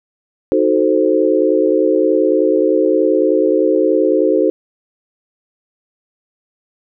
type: chord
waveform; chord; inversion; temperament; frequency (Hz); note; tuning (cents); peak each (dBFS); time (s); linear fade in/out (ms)
sine; D# diminished seventh; none; equal; 311.1 / 370 / 440 / 523.3; D#4 / F#4 / A4 / C5; 0 / 0 / 0 / 0; -16; 0.52-4.5; 0
effects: none